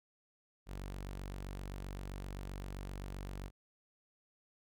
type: tone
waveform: sawtooth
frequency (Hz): 47.68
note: G1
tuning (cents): -47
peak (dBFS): -38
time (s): 0.66-3.51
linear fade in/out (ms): 50
effects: none